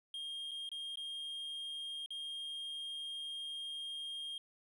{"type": "tone with dropouts", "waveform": "triangle", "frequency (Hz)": 3224, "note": "G7", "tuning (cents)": 48, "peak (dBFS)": -39, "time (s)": [0.14, 4.38], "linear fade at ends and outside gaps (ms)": 2, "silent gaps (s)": [[0.511, 0.515], [0.691, 0.716], [0.957, 0.972], [2.061, 2.105]], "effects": []}